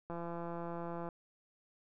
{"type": "click train", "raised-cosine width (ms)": 1, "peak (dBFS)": -29, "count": 169, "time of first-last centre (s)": [0.1, 1.088], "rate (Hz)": 170, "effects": []}